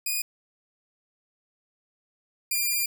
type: tone pair in turn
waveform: 5% pulse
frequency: 2468 / 2398 Hz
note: D#7 / D7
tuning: -15 / +36 cents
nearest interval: unison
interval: 49 cents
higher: first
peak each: -16 / -14 dBFS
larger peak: second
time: 0.06-0.22 / 2.51-2.86 s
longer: second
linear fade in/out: 5 ms
effects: none